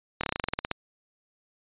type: slowing click train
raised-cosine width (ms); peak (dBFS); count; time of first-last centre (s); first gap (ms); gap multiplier
0.3; -11; 13; 0.21-0.714; 25; 1.09
effects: resampled to 8000 Hz